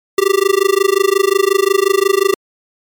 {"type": "tone with amplitude modulation", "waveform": "square", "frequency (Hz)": 391.6, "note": "G4", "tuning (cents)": -2, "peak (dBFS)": -7, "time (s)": [0.18, 2.34], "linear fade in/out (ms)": 2, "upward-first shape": "sine", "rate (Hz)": 25.6, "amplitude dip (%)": 100, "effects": ["MP3 96 kbps"]}